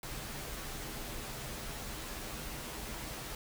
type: noise with comb filter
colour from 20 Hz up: pink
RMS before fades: -42 dBFS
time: 0.03-3.35 s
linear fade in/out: 2 ms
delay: 11 ms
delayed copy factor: -0.6
effects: none